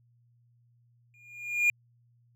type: tone with exponential growth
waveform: triangle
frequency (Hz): 2422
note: D#7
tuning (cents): -47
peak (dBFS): -17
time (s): 1.14-1.7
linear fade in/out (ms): 1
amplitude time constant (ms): 120
effects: added 119 Hz sine -62 dBFS peak until 2.35 s